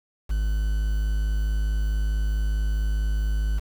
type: tone with quantisation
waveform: triangle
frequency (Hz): 52.3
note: G#1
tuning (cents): +13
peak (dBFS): -19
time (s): 0.29-3.6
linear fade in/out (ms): 20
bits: 7
effects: none